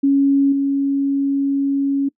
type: tone with level steps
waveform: sine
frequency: 277.2 Hz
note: C#4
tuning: in tune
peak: -11 / -15 dBFS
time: 0.03-2.09 s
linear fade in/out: 10 ms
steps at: 0.52 s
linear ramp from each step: 5 ms
effects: noise-tail reverb RT60 0.1 s tail -23 dB re dry